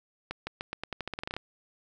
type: accelerating click train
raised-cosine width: 0.3 ms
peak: -18 dBFS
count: 15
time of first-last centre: 0.31-1.366 s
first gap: 160 ms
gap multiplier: 0.87
effects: none